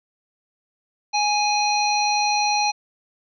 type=harmonic tone; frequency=830.6 Hz; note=G#5; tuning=in tune; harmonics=1 / 3 / 5 / 7; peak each=-20 / -25 / -25 / -29 dBFS; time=1.13-2.72 s; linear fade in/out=20 ms; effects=none